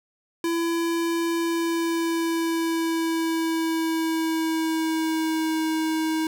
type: tone with pitch glide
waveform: square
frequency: 335.5 to 317.6 Hz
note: E4 to D#4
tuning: +31 to +36 cents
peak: -23 dBFS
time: 0.44-6.27 s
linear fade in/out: 2 ms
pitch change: -95 cents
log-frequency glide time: 1.37-5.66 s
effects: none